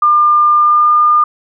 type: tone with pitch glide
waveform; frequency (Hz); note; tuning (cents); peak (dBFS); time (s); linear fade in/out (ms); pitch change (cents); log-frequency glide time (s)
sine; 1200 to 1209; D6 to D6; +37 to +50; -6; 0.02-1.24; 5; +13; 0.57-0.93
effects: none